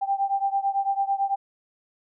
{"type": "beating tone pair", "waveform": "sine", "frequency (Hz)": [786, 795], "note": ["G5", "G5"], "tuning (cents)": [4, 24], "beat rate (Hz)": 9, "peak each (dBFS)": [-24, -26], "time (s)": [0.01, 1.36], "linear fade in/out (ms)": 20, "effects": []}